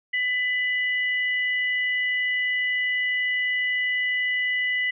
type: tone pair together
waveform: sine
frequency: 1997 / 2933 Hz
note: B6 / F#7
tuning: +19 / -16 cents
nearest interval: perfect fifth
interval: 665 cents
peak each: -22 / -32 dBFS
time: 0.13-4.91 s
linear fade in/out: 10 ms
effects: none